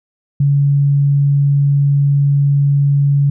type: tone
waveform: sine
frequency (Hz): 141.5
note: C#3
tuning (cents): +36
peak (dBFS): -9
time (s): 0.4-3.3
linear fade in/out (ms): 5
effects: none